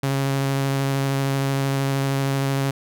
sawtooth tone with vibrato, 136.9 Hz, C#3, 21 cents flat, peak -16 dBFS, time 0.03-2.71 s, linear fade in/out 5 ms, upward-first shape square, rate 13 Hz, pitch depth 9 cents each way, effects none

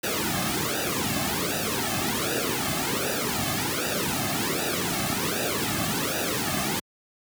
pink noise with flanger, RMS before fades -27 dBFS, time 0.03-6.8 s, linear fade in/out 10 ms, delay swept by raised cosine 0.92 to 2.12 ms, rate 1.3 Hz, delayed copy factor -1, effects high-pass 80 Hz 12 dB/octave

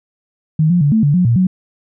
sine tone with pitch steps, 156.4 / 176.1 / 144.2 / 220.4 / 144.6 / 179.9 / 117.5 / 185 Hz, D#3 / F3 / D3 / A3 / D3 / F#3 / A#2 / F#3, +9 / +15 / -31 / +3 / -27 / -48 / +14 / 0 cents, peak -9 dBFS, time 0.59-1.47 s, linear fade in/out 5 ms, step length 110 ms, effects none

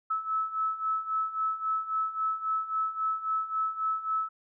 sine beating tone pair, 1300 / 1303.7 Hz, E6 / E6, -24 / -20 cents, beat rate 3.7 Hz, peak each -33 / -29 dBFS, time 0.1-4.29 s, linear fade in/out 10 ms, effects none

